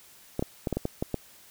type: clicks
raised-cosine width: 2 ms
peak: -14 dBFS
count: 8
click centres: 0.394 / 0.425 / 0.672 / 0.727 / 0.77 / 0.854 / 1.025 / 1.143 s
effects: white hiss -54 dBFS RMS until 1.5 s